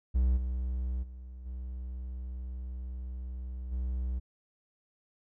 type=tone with level steps; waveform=triangle; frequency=62.7 Hz; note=B1; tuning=27 cents sharp; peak=-21 / -28 / -40 / -34 / -28 dBFS; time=0.14-4.2 s; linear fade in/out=20 ms; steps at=0.36 / 1.02 / 1.45 / 3.71 s; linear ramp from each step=20 ms; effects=none